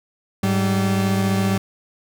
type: tone pair together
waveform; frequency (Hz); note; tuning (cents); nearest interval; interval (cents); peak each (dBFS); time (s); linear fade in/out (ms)
40% pulse; 103.83 / 192.97; G#2 / G3; 0 / -27; major seventh; 1073; -21 / -18; 0.43-1.58; 5
effects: none